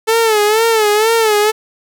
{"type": "tone with vibrato", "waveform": "sawtooth", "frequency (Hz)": 436.7, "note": "A4", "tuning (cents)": -13, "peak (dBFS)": -6, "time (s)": [0.07, 1.52], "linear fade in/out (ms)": 20, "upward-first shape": "sine", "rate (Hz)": 2.1, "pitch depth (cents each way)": 90, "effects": []}